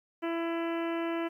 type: harmonic tone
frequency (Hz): 333.9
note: E4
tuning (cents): +22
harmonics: 1 / 2 / 3 / 4 / 5 / 6 / 7 / 8 / 9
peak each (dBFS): -31 / -37 / -41 / -43 / -45 / -47 / -48 / -49 / -50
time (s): 0.22-1.29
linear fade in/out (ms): 20
effects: 11-bit